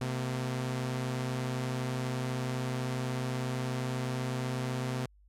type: tone pair together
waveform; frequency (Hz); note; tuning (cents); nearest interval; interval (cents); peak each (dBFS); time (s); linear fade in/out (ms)
sawtooth; 128.13 / 228.3; C3 / A#3; -36 / -36; minor seventh; 1000; -28 / -36; 0.01-5.06; 5
effects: added 50 Hz sine -58 dBFS peak until 5.28 s + low-pass 11000 Hz 12 dB/octave